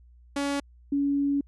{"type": "tone pair in turn", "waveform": ["sawtooth", "sine"], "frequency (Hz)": [282.1, 282.1], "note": ["C#4", "C#4"], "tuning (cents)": [30, 30], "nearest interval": "unison", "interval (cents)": 0, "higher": "neither", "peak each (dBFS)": -22, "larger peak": "neither", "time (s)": [[0.36, 0.6], [0.92, 1.41]], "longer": "second", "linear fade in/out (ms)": 5, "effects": ["added 60 Hz sine -51 dBFS peak until 1.47 s", "resampled to 24000 Hz"]}